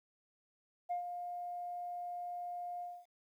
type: tone with ADSR envelope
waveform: sine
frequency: 707 Hz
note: F5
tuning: 21 cents sharp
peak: -31 dBFS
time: 0.89-3.06 s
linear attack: 22 ms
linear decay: 110 ms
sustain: -8 dB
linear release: 250 ms
effects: tanh soft clip ceiling -31 dBFS + 12-bit